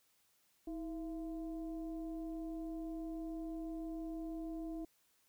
sine tone with frequency modulation, 321.9 Hz, E4, 41 cents flat, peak -40 dBFS, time 0.67-4.85 s, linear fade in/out 5 ms, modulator 355 Hz, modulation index 0.56, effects white hiss -74 dBFS RMS until 5.28 s

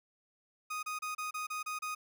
30% pulse tone bursts, 1244.5 Hz, D#6, in tune, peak -33 dBFS, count 8, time 0.7-1.95 s, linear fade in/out 10 ms, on 130 ms, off 30 ms, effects none

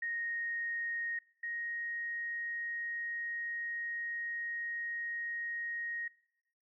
sine tone pair in turn, 1864.7 / 1873.9 Hz, A#6 / A#6, 0 / +9 cents, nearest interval unison, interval 9 cents, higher second, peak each -34 / -36 dBFS, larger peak first, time 0.02-1.19 / 1.43-6.08 s, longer second, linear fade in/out 5 ms, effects noise-tail reverb RT60 0.9 s tail -23 dB re dry

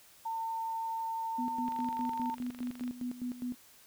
sine tone, 903 Hz, A5, 45 cents sharp, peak -33 dBFS, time 0.25-2.35 s, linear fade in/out 10 ms
sine tone with tremolo, 246.9 Hz, B3, in tune, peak -33 dBFS, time 1.38-3.55 s, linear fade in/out 10 ms, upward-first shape square, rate 4.9 Hz, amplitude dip 75%
click train, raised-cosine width 0.3 ms, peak -33 dBFS, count 30, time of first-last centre 1.68-2.878 s, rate 24.2 Hz
effects white hiss -59 dBFS RMS until 3.86 s

